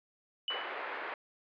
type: tone with exponential decay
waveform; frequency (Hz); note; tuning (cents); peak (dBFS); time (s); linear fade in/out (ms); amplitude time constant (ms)
sine; 2971; F#7; +6; -30; 0.48-0.81; 1; 71
type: band-pass noise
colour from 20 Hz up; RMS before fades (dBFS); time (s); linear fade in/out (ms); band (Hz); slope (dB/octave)
white; -40; 0.5-1.14; 2; 380 to 2100; 24
effects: resampled to 11025 Hz